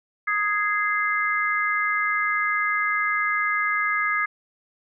harmonic tone, 415.3 Hz, G#4, in tune, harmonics 3 / 4 / 5, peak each -25 / -25 / -25 dBFS, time 0.27-4.26 s, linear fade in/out 10 ms, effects none

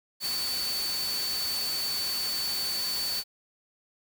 sine tone in noise, 4494 Hz, C#8, 23 cents sharp, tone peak -29 dBFS, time 0.2-3.24 s, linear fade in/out 50 ms, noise white, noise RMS -35 dBFS, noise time 0.2-3.24 s, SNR +3 dB, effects none

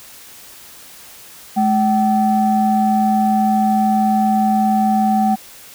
sine tone pair together, 213.4 / 764 Hz, G#3 / G5, +47 / -45 cents, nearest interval octave + minor seventh, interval 2208 cents, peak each -14 dBFS, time 1.56-5.36 s, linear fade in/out 20 ms, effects tanh soft clip ceiling -6 dBFS + white hiss -40 dBFS RMS until 5.74 s

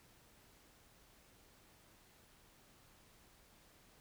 silence, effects pink hiss -66 dBFS RMS until 4 s

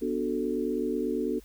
sine chord, B minor seventh, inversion none, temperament equal with one note detuned, 245.5 / 293.7 / 370 / 440 Hz, B3 / D4 / F#4 / A4, -10 / 0 / 0 / 0 cents, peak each -32 dBFS, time 0.01-1.4 s, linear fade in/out 20 ms, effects added 50 Hz sine -51 dBFS peak until 1.44 s + white hiss -59 dBFS RMS until 1.44 s

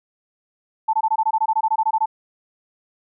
sine tone bursts, 880 Hz, A5, in tune, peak -15 dBFS, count 16, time 0.88-2.059 s, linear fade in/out 10 ms, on 54 ms, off 21 ms, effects none

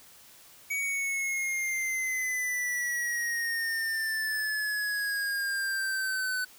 square exponential sweep, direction down, 2263 to 1500 Hz, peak -29 dBFS, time 0.7-6.45 s, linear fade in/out 10 ms, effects white hiss -54 dBFS RMS until 6.58 s

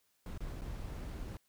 brown noise with dropouts, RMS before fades -42 dBFS, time 0.26-1.37 s, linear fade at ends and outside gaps 1 ms, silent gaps 0.377-0.405 / 0.611-0.618 s, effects white hiss -75 dBFS RMS until 1.48 s

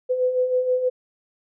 sine beating tone pair, 500 / 506.3 Hz, B4 / B4, +21 / +43 cents, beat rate 6.3 Hz, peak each -27 / -19 dBFS, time 0.09-0.9 s, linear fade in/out 20 ms, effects none

